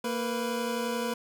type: tone pair together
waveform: 25% pulse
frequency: 231.3 / 493.9 Hz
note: A#3 / B4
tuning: -13 / 0 cents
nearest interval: octave + minor second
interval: 1313 cents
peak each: -28 dBFS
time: 0.04-1.14 s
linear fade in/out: 5 ms
effects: none